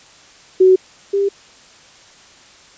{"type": "tone pair in turn", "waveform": "sine", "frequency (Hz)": [373.8, 398], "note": ["F#4", "G4"], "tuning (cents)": [18, 26], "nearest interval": "minor second", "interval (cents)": 108, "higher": "second", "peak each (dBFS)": [-6, -13], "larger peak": "first", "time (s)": [[0.6, 0.76], [1.13, 1.29]], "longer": "neither", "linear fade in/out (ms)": 10, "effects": ["white hiss -45 dBFS RMS until 2.77 s", "resampled to 16000 Hz"]}